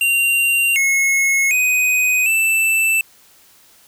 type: tone with pitch steps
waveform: square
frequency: 2769 / 2177 / 2501 / 2653 Hz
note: F7 / C#7 / D#7 / E7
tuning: -15 / -32 / +8 / +10 cents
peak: -14 dBFS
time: 0.01-3.01 s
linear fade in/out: 2 ms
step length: 750 ms
effects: white hiss -50 dBFS RMS until 3.87 s